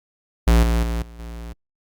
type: tone with level steps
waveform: square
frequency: 57.6 Hz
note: A#1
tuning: 20 cents flat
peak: -12 / -17 / -22 / -39 / -32 dBFS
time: 0.47-1.53 s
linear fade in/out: 5 ms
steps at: 0.63 / 0.83 / 1.02 / 1.19 s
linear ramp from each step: 2 ms
effects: Opus 48 kbps